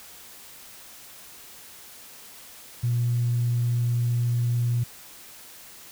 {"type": "tone", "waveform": "sine", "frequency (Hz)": 120, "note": "B2", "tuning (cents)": -49, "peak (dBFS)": -20, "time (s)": [2.83, 4.84], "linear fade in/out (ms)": 10, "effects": ["tanh soft clip ceiling -16 dBFS", "white hiss -46 dBFS RMS until 5.91 s"]}